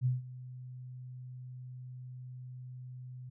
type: tone with ADSR envelope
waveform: sine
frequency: 126.4 Hz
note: B2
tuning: 41 cents sharp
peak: -25 dBFS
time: 0.01-3.3 s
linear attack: 46 ms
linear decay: 160 ms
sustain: -18 dB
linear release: 12 ms
effects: none